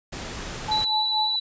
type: noise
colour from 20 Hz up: pink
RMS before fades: -34 dBFS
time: 0.12-0.85 s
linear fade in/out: 10 ms
type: tone with tremolo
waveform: sine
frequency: 860 Hz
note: A5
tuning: 40 cents flat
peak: -22 dBFS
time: 0.68-1.36 s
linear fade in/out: 5 ms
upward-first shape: sine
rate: 4.3 Hz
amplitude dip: 85%
type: tone with vibrato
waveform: sine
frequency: 3959 Hz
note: B7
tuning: 3 cents sharp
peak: -22 dBFS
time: 0.71-1.4 s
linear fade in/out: 10 ms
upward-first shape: square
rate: 16 Hz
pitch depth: 10 cents each way
effects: resampled to 16000 Hz